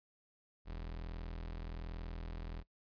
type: tone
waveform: 35% pulse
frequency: 41.21 Hz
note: E1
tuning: in tune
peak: -40 dBFS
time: 0.65-2.64 s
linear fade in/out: 50 ms
effects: noise-tail reverb RT60 0.1 s tail -19 dB re dry + resampled to 11025 Hz